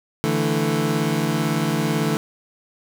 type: chord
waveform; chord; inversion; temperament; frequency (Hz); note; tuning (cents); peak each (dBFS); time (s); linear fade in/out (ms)
25% pulse; D suspended second; none; equal; 146.83 / 164.81 / 220; D3 / E3 / A3; 0 / 0 / 0; -20; 0.24-2.17; 0
effects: none